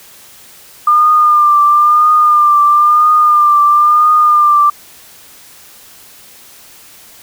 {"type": "tone with vibrato", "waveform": "sine", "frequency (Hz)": 1201, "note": "D6", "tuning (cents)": 38, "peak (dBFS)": -5, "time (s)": [0.87, 4.7], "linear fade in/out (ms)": 5, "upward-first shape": "triangle", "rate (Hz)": 1, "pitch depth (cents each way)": 43, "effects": ["white hiss -39 dBFS RMS until 7.22 s"]}